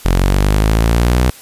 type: linear sweep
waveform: sawtooth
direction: up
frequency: 43.58 to 63.4 Hz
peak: -6 dBFS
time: 0.05-1.3 s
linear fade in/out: 0 ms
effects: white hiss -38 dBFS RMS until 1.41 s + resampled to 32000 Hz